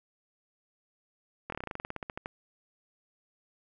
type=slowing click train; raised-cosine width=0.5 ms; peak=-21 dBFS; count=17; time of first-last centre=1.5-2.259 s; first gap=23 ms; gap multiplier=1.09; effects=none